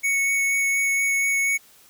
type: tone with vibrato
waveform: square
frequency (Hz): 2217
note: C#7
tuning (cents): 0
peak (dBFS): -20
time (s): 0.03-1.58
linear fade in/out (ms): 20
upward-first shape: sine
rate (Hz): 4.2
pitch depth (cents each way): 8
effects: white hiss -53 dBFS RMS until 1.89 s